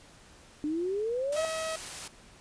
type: exponential sweep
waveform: sine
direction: up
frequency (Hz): 292.6 to 659.3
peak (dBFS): -28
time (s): 0.64-1.45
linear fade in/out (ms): 0
type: noise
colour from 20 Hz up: white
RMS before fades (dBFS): -40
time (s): 1.32-2.08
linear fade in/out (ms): 5
type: tone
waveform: sawtooth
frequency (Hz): 641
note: E5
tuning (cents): -49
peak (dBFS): -28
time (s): 1.36-1.76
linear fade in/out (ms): 5
effects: pink hiss -55 dBFS RMS until 2.4 s + resampled to 22050 Hz